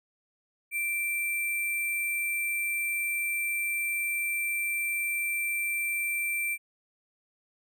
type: tone with sample-and-hold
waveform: sine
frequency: 2349 Hz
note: D7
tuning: in tune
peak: -27 dBFS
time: 0.71-6.58 s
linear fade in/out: 50 ms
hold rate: 11025 Hz
effects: none